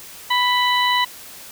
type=harmonic tone with a mistuned harmonic; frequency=987.8 Hz; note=B5; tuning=in tune; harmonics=1 / 2 / 3 / 4; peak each=-18 / -21 / -23 / -24 dBFS; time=0.3-1.05 s; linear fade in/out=10 ms; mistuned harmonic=3; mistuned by=+18 cents; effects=white hiss -39 dBFS RMS until 1.51 s